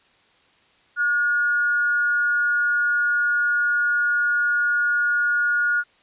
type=tone with amplitude modulation; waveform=sine; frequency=1438 Hz; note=F#6; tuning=50 cents flat; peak=-16 dBFS; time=0.96-5.84 s; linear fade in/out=50 ms; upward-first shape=sine; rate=290 Hz; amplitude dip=35%; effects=white hiss -58 dBFS RMS until 6.02 s + resampled to 8000 Hz